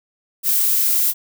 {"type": "noise", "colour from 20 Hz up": "violet", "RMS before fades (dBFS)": -17, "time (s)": [0.43, 1.14], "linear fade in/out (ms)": 50, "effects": []}